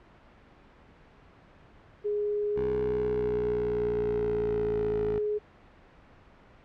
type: tone with pitch glide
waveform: sine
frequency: 415.3 to 420.1 Hz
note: G#4 to G#4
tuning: 0 to +20 cents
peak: -26 dBFS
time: 2.04-5.39 s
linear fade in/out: 20 ms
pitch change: +20 cents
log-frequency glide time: 2.52-2.85 s
type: linear sweep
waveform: 10% pulse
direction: down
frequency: 64.6 to 53.8 Hz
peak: -26 dBFS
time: 2.56-5.19 s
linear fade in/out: 5 ms
effects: pink hiss -55 dBFS RMS until 6.64 s + low-pass 2000 Hz 12 dB/octave